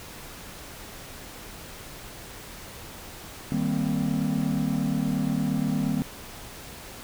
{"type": "chord", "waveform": "triangle", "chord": "C minor seventh", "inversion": "first", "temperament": "equal", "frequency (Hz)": [155.56, 196, 233.1, 261.6], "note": ["Eb3", "G3", "Bb3", "C4"], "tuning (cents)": [0, 0, 0, 0], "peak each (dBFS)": -27, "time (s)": [3.52, 6.02], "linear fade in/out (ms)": 0, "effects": ["pink hiss -42 dBFS RMS until 7.03 s"]}